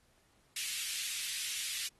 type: high-pass noise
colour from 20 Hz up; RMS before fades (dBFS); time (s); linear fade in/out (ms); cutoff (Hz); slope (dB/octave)
pink; -38; 0.56-1.88; 5; 2300; 24
effects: pink hiss -70 dBFS RMS until 1.99 s + AAC 32 kbps